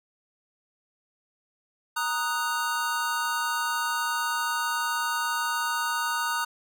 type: chord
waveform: square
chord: D# minor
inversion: second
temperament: equal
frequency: 932.3 / 1244.5 / 1480 Hz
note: A#5 / D#6 / F#6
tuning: 0 / 0 / 0 cents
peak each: -31 dBFS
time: 1.96-6.45 s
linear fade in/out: 10 ms
effects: none